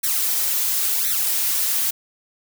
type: noise with flanger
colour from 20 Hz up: blue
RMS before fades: -21 dBFS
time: 0.03-1.91 s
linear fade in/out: 10 ms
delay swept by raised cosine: 0.5 to 6.3 ms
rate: 0.95 Hz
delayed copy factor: +1
effects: none